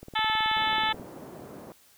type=click train; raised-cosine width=2 ms; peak=-29 dBFS; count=19; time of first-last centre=0.03-0.998 s; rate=18.6 Hz
type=harmonic tone; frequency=436.1 Hz; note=A4; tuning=15 cents flat; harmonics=2 / 3 / 4 / 5 / 6 / 7 / 8 / 9; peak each=-27 / -32 / -31 / -34 / -39 / -34 / -31 / -40 dBFS; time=0.15-0.93 s; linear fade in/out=10 ms
type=band-pass noise; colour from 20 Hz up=pink; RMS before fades=-44 dBFS; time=0.56-1.72 s; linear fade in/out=0 ms; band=190 to 710 Hz; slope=12 dB/octave
effects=white hiss -59 dBFS RMS until 1.97 s